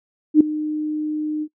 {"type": "tone with ADSR envelope", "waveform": "sine", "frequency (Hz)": 305, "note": "D#4", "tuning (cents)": -34, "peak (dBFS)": -4, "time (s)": [0.34, 1.48], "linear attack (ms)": 65, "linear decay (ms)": 4, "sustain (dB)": -17, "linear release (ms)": 57, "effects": ["noise-tail reverb RT60 0.1 s tail -23 dB re dry"]}